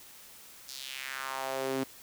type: tone with high-pass filter sweep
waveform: sawtooth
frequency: 133.5 Hz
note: C3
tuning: 35 cents sharp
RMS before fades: -36 dBFS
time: 0.68-1.84 s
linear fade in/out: 10 ms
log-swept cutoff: 5200 to 270 Hz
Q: 2.3
effects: white hiss -52 dBFS RMS until 2.02 s